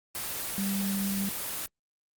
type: tone in noise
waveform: sine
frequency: 196.8 Hz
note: G3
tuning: 7 cents sharp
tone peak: -28 dBFS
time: 0.58-1.29 s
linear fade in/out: 0 ms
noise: white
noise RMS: -34 dBFS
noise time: 0.15-1.66 s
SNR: +3 dB
effects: Opus 24 kbps